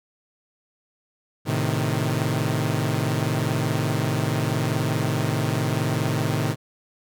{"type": "chord", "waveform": "sawtooth", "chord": "A diminished", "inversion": "none", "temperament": "equal", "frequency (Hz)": [110, 130.81, 155.56], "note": ["A2", "C3", "Eb3"], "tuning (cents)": [0, 0, 0], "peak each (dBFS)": -22, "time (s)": [1.45, 6.56], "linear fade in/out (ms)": 50, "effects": []}